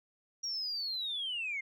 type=linear sweep; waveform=sine; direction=down; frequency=5670 to 2093 Hz; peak=-33 dBFS; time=0.43-1.61 s; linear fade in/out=10 ms; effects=tanh soft clip ceiling -29 dBFS